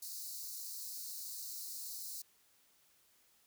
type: high-pass noise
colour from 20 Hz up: white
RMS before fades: -45 dBFS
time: 0.02-2.22 s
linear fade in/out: 5 ms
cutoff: 4000 Hz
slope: 96 dB/octave
effects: white hiss -70 dBFS RMS until 3.46 s